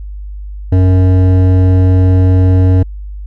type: tone with hard clipping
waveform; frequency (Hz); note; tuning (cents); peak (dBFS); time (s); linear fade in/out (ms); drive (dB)
sine; 92.5; F#2; 0; -7; 0.72-2.83; 5; 12
effects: added 50 Hz sine -22 dBFS peak until 3.26 s